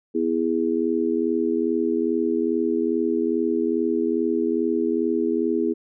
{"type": "chord", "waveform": "sine", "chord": "E major", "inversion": "second", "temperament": "just", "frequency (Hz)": [247.2, 329.6, 412], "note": ["B3", "E4", "G#4"], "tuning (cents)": [2, 0, -14], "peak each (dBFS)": [-25, -23, -24], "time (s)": [0.14, 5.74], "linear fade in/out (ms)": 20, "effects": []}